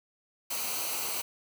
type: noise with comb filter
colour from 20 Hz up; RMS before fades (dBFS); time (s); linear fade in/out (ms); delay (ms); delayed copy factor
white; -33; 0.5-1.22; 10; 0.57; -0.65
effects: none